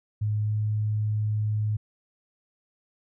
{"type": "tone with pitch glide", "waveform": "sine", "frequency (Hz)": [105.9, 106.64], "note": ["G#2", "G#2"], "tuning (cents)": [34, 46], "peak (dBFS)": -23, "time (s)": [0.21, 1.77], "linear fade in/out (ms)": 10, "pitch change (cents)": 12, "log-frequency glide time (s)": [0.44, 0.5], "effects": []}